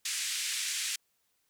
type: band-pass noise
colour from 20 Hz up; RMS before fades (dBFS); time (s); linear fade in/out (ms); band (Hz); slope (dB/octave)
white; -34; 0.05-0.96; 5; 1800 to 8900; 24
effects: white hiss -75 dBFS RMS until 1.49 s